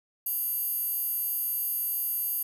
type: tone with high-pass filter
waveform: square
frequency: 943 Hz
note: A#5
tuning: 20 cents sharp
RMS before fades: -30 dBFS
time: 0.26-2.43 s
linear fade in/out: 5 ms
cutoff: 12000 Hz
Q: 5
effects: none